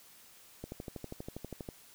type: click train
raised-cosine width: 2 ms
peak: -27 dBFS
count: 14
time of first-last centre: 0.64-1.688 s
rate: 12.4 Hz
effects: white hiss -58 dBFS RMS until 1.94 s